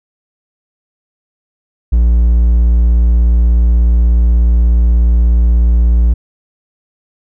triangle tone, 58.3 Hz, A#1, 1 cent sharp, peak -4 dBFS, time 1.92-6.14 s, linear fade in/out 10 ms, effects none

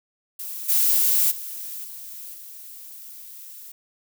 violet noise with level steps, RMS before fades -33 / -19 / -34 / -38 / -41 dBFS, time 0.39-3.72 s, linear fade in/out 5 ms, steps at 0.68 / 1.3 / 1.83 / 2.33 s, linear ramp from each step 20 ms, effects none

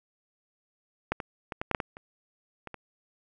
clicks, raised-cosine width 0.5 ms, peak -11 / -19 / -19 / -16 / -12 / -8 / -15 / -28 / -24 / -24 dBFS, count 10, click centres 1.12 / 1.202 / 1.522 / 1.615 / 1.713 / 1.748 / 1.802 / 1.969 / 2.673 / 2.743 s, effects none

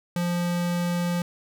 square tone, 174.61 Hz, F3, in tune, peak -24 dBFS, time 0.16-1.22 s, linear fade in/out 2 ms, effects none

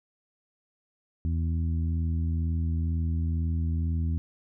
harmonic tone, 82.1 Hz, E2, 6 cents flat, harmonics 1 / 2 / 3 / 4, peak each -25 / -34 / -37 / -48 dBFS, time 1.25-4.18 s, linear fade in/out 0 ms, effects none

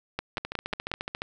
two click trains, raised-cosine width 0.3 ms, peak -16 / -13 dBFS, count 13 / 5, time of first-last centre 0.38-1.219 / 0.19-0.916 s, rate 14.3 / 5.51 Hz, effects none

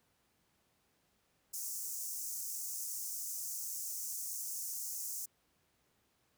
pink high-pass noise, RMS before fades -41 dBFS, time 1.53-5.26 s, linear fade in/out 10 ms, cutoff 5800 Hz, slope 48 dB/octave, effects pink hiss -75 dBFS RMS until 6.37 s + high-pass 60 Hz 12 dB/octave

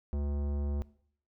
sine tone with tanh clipping, 71.8 Hz, D2, 39 cents flat, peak -32 dBFS, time 0.13-0.82 s, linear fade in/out 0 ms, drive 17 dB, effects noise-tail reverb RT60 0.6 s tail -20 dB re dry

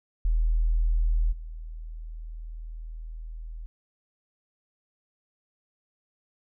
sine tone with level steps, 40.17 Hz, E1, 44 cents flat, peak -20 / -35 dBFS, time 0.25-3.66 s, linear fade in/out 0 ms, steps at 1.31 s, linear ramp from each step 20 ms, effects none

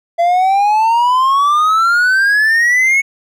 triangle exponential sweep, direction up, 675 to 2217 Hz, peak -7 dBFS, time 0.18-3.02 s, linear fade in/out 20 ms, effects none

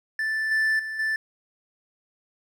triangle tone with level steps, 1761 Hz, A6, 1 cent sharp, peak -22 / -18 / -28 / -21 dBFS, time 0.19-1.16 s, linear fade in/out 2 ms, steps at 0.51 / 0.79 / 0.99 s, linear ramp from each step 5 ms, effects none

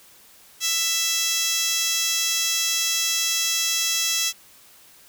15% pulse tone with high-pass filter, 662 Hz, E5, 7 cents sharp, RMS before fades -23 dBFS, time 0.6-4.33 s, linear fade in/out 50 ms, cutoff 4300 Hz, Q 3.2, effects white hiss -51 dBFS RMS until 5.08 s

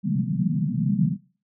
white band-pass noise, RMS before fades -23 dBFS, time 0.03-1.17 s, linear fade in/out 50 ms, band 130 to 230 Hz, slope 96 dB/octave, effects noise-tail reverb RT60 0.4 s tail -20 dB re dry

